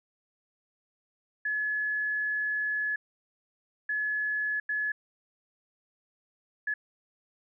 sine tone bursts at uneven times, 1705 Hz, G#6, 45 cents sharp, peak -27 dBFS, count 4, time 1.45-2.96 / 3.89-4.6 / 4.69-4.92 / 6.67-6.74 s, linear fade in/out 5 ms, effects none

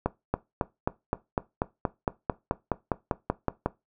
accelerating click train, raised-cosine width 1 ms, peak -10 dBFS, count 17, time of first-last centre 0.06-3.66 s, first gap 280 ms, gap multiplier 0.97, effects noise-tail reverb RT60 0.2 s tail -18 dB re dry

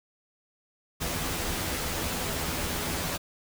pink noise with comb filter, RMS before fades -31 dBFS, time 1-3.18 s, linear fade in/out 20 ms, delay 12 ms, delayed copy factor +0.6, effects none

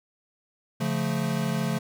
square chord, Db augmented, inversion none, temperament equal with one note detuned, 141.42 / 174.61 / 220 Hz, Db3 / F3 / A3, +35 / 0 / 0 cents, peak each -30 dBFS, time 0.8-1.79 s, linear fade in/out 10 ms, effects none

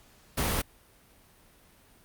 pink noise, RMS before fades -28 dBFS, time 0.37-0.62 s, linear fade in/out 10 ms, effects pink hiss -59 dBFS RMS until 2.04 s + Opus 48 kbps

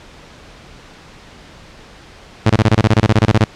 sawtooth tone bursts, 109.2 Hz, A2, 13 cents flat, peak -4 dBFS, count 16, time 2.46-3.444 s, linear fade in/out 5 ms, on 39 ms, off 24 ms, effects pink hiss -40 dBFS RMS until 3.55 s + low-pass 5000 Hz 12 dB/octave

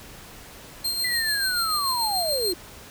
sawtooth tone with tremolo, 4186 Hz, C8, in tune, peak -20 dBFS, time 0.84-2.53 s, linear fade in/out 10 ms, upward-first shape sine, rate 6.9 Hz, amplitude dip 40%
sine linear sweep, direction down, 2014 to 333.5 Hz, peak -25 dBFS, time 1.04-2.54 s, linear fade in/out 5 ms
effects pink hiss -44 dBFS RMS until 2.9 s

